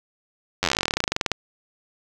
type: slowing click train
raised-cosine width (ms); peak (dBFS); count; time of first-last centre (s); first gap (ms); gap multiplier
0.2; -3; 27; 0.63-1.317; 10; 1.07
effects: none